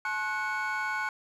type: tone cluster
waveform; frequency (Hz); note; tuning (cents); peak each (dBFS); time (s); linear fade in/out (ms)
triangle; 862 / 1074 / 1475 / 2223; A5 / C6 / F#6 / C#7; -36 / +45 / -6 / +4; -33 / -34 / -29 / -35; 0.05-1.09; 2
effects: tanh soft clip ceiling -21 dBFS